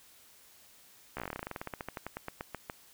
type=slowing click train; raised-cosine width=0.5 ms; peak=-22 dBFS; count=27; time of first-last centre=1.17-2.699 s; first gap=14 ms; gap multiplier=1.1; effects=white hiss -59 dBFS RMS until 2.93 s